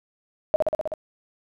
sine tone with echo, 622.3 Hz, D#5, in tune, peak -14 dBFS, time 0.54-0.56 s, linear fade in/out 0 ms, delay 63 ms, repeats 6, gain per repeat -2 dB, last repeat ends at 0.938 s, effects none

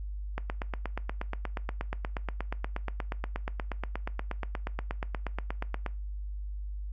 click train, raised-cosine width 0.5 ms, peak -18 dBFS, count 47, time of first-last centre 0.38-5.863 s, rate 8.39 Hz, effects noise-tail reverb RT60 0.3 s tail -20 dB re dry + added 50 Hz sine -34 dBFS peak until 6.92 s

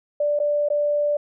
sine tone with dropouts, 587.3 Hz, D5, in tune, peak -18 dBFS, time 0.2-1.17 s, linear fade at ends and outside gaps 5 ms, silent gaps 0.391-0.399 / 0.687-0.701 s, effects none

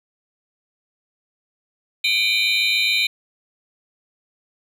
triangle tone cluster, 2293 / 2400 / 3047 / 3719 / 4029 Hz, D7 / D7 / G7 / A#7 / B7, -42 / +37 / -50 / -5 / +34 cents, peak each -24 / -19 / -27 / -21 / -22 dBFS, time 2.04-3.07 s, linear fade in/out 5 ms, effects 8-bit

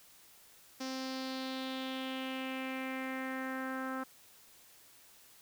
sawtooth tone with low-pass filter sweep, 262.2 Hz, C4, 4 cents sharp, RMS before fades -39 dBFS, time 0.8-4.04 s, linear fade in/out 10 ms, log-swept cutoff 5500 to 1400 Hz, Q 3.6, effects white hiss -60 dBFS RMS until 5.41 s

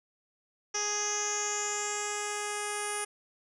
10% pulse tone with low-pass filter sweep, 415.3 Hz, G#4, in tune, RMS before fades -33 dBFS, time 0.74-3.05 s, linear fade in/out 10 ms, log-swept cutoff 5800 to 9600 Hz, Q 9.5, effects none

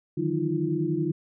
sine tone cluster, 150 / 160.7 / 184.1 / 310.9 / 344.3 Hz, D3 / E3 / F#3 / D#4 / F4, +37 / -44 / -8 / -1 / -25 cents, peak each -30 / -32 / -35 / -29 / -28 dBFS, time 0.17-1.12 s, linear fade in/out 10 ms, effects none

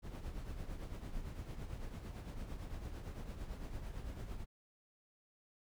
brown noise with tremolo, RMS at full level -42 dBFS, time 0.02-4.46 s, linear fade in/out 50 ms, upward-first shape triangle, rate 8.9 Hz, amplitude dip 60%, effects none

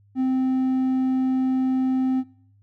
sine tone with hard clipping, 260 Hz, C4, 11 cents flat, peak -20 dBFS, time 0.15-2.24 s, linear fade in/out 50 ms, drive 3 dB, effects noise-tail reverb RT60 0.6 s tail -21 dB re dry + added 101 Hz sine -54 dBFS peak until 2.62 s

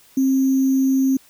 sine tone with sample-and-hold, 266.5 Hz, C4, 32 cents sharp, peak -14 dBFS, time 0.17-1.17 s, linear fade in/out 5 ms, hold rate 6300 Hz, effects white hiss -52 dBFS RMS until 1.29 s

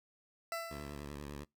20% pulse tone with exponential decay, 668 Hz, E5, 23 cents sharp, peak -30 dBFS, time 0.52-1.26 s, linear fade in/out 1 ms, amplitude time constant 160 ms
10% pulse tone with vibrato, 72.2 Hz, D2, 29 cents flat, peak -35 dBFS, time 0.7-1.45 s, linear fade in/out 20 ms, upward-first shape square, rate 10 Hz, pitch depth 52 cents each way
effects noise-tail reverb RT60 0.2 s tail -26 dB re dry

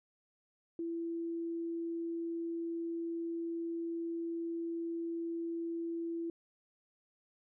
sine tone, 334.7 Hz, E4, 26 cents sharp, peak -35 dBFS, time 0.79-6.3 s, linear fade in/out 2 ms, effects none

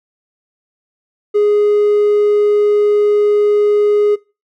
triangle tone, 415.3 Hz, G#4, in tune, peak -6 dBFS, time 1.34-4.16 s, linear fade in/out 20 ms, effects noise-tail reverb RT60 0.3 s tail -24 dB re dry + tanh soft clip ceiling -4 dBFS

